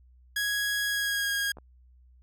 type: tone with pitch glide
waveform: sawtooth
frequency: 1661.2 to 1634.5 Hz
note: G#6 to G#6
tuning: 0 to -28 cents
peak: -23 dBFS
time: 0.36-1.52 s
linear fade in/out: 5 ms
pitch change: -28 cents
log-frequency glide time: 0.86-1.3 s
type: clicks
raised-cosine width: 1 ms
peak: -32 dBFS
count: 2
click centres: 1.571 / 1.585 s
effects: added 62 Hz sine -54 dBFS peak until 2.22 s